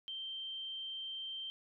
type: tone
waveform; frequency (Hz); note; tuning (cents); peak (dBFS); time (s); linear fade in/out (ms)
sine; 3136; G7; 0; -40; 0.08-1.5; 0
effects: none